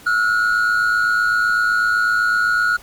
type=tone pair together; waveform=triangle; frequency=1332.1 / 1440 Hz; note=E6 / F#6; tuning=+18 / -47 cents; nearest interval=minor second; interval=135 cents; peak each=-20 / -13 dBFS; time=0.06-2.77 s; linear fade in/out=10 ms; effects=pink hiss -43 dBFS RMS until 2.82 s + MP3 96 kbps